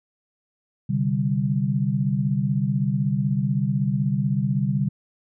sine chord, C suspended second, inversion none, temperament equal, 130.81 / 146.83 / 196 Hz, C3 / D3 / G3, 0 / 0 / 0 cents, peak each -24 dBFS, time 0.89-4.89 s, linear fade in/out 10 ms, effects none

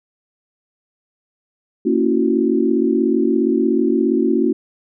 sine chord, F# dominant seventh, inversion first, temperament just, 231.2 / 277.5 / 333 / 370 Hz, A#3 / C#4 / E4 / F#4, -14 / +2 / +18 / 0 cents, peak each -19 dBFS, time 1.85-4.53 s, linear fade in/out 10 ms, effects none

